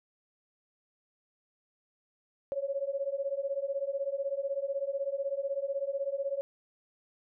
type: beating tone pair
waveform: sine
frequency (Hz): 545 / 561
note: C#5 / C#5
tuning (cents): -29 / +21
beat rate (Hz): 16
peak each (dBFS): -34 / -33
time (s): 2.52-6.41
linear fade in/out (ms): 0
effects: none